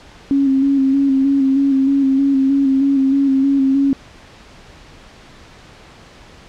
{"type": "tone with vibrato", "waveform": "sine", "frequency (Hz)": 272.6, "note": "C#4", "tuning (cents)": -29, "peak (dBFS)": -11, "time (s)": [0.31, 3.93], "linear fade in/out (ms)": 0, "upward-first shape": "square", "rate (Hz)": 3.2, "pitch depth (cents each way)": 28, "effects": ["pink hiss -42 dBFS RMS until 6.48 s", "low-pass 5000 Hz 12 dB/octave"]}